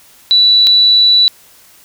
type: tone pair in turn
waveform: sine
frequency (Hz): 3951 / 3951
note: B7 / B7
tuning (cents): 0 / 0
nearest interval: unison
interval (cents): 0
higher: neither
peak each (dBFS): -5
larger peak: neither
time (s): 0.31-0.67 / 0.67-1.28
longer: second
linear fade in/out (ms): 0
effects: white hiss -44 dBFS RMS until 1.84 s